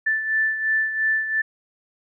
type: beating tone pair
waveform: sine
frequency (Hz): 1760 / 1762.9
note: A6 / A6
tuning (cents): 0 / +3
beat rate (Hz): 2.9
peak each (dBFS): -20 / -27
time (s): 0.06-1.42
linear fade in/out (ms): 10
effects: none